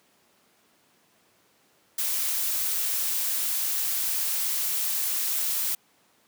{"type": "noise", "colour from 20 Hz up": "blue", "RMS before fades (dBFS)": -27, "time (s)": [1.98, 5.75], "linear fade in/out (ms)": 5, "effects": ["pink hiss -63 dBFS RMS until 6.27 s", "high-pass 200 Hz 12 dB/octave"]}